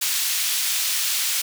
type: high-pass noise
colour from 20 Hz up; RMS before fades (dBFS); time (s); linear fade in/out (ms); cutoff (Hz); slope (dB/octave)
pink; -23; 0.01-1.42; 10; 3100; 12
effects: none